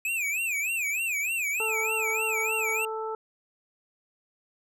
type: tone with vibrato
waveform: square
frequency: 2489 Hz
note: D#7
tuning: in tune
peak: -27 dBFS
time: 0.05-2.85 s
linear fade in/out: 2 ms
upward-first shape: sine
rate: 3.3 Hz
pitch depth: 180 cents each way
type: harmonic tone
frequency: 440.3 Hz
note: A4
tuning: 1 cent sharp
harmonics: 1 / 2 / 3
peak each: -32 / -35 / -37 dBFS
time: 1.6-3.15 s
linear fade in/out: 2 ms
effects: none